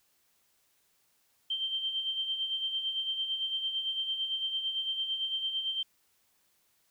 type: tone with tremolo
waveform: sine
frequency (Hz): 3136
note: G7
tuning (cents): 0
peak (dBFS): -28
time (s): 1.5-5.83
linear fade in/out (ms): 5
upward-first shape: sine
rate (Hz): 8.9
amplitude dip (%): 55
effects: white hiss -71 dBFS RMS until 6.9 s